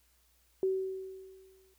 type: tone with exponential decay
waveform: sine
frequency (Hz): 380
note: F#4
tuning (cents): +46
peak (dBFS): -25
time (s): 0.63-1.74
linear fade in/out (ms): 1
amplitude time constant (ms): 240
effects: added 60 Hz sine -70 dBFS peak until 1.78 s + white hiss -70 dBFS RMS until 1.78 s